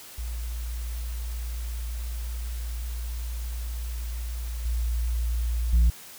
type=tone with level steps; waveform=sine; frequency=58.27 Hz; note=A#1; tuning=in tune; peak=-29 / -23 / -13 dBFS; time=0.18-5.9 s; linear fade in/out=5 ms; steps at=4.65 / 5.73 s; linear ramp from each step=5 ms; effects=tanh soft clip ceiling -15 dBFS + white hiss -45 dBFS RMS until 6.18 s